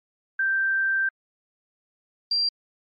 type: tone pair in turn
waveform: sine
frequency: 1568 / 4734 Hz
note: G6 / D8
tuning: 0 / +13 cents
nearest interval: octave + perfect fifth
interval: 1913 cents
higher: second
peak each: -20 dBFS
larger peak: neither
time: 0.39-1.09 / 2.31-2.49 s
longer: first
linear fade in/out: 5 ms
effects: MP3 32 kbps